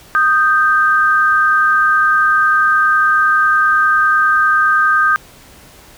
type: tone pair together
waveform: sine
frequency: 1238.1 / 1568 Hz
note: D#6 / G6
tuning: -9 / 0 cents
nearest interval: major third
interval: 409 cents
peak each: -12 dBFS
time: 0.15-5.16 s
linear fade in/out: 0 ms
effects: pink hiss -42 dBFS RMS until 5.97 s